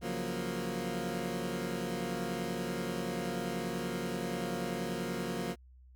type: chord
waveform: 20% pulse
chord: Gb major seventh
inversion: second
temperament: equal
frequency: 138.59 / 174.61 / 185 / 233.1 Hz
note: Db3 / F3 / Gb3 / Bb3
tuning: 0 / 0 / 0 / 0 cents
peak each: -39 / -34 / -35 / -33 dBFS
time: 0.01-5.56 s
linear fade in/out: 50 ms
effects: added 63 Hz sine -54 dBFS peak until 5.95 s